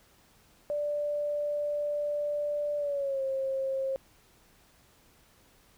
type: tone with pitch glide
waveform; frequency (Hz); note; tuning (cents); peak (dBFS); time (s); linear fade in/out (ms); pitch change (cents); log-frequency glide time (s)
sine; 587.3 to 535.5; D5 to C5; 0 to +40; -28; 0.7-3.96; 0; -160; 2.77-3.22
effects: pink hiss -62 dBFS RMS until 5.77 s